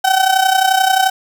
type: tone with amplitude modulation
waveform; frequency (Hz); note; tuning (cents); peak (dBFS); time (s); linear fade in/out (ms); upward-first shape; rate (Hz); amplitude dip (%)
35% pulse; 762; G5; -49; -6; 0.04-1.1; 10; sine; 31.4; 70
effects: none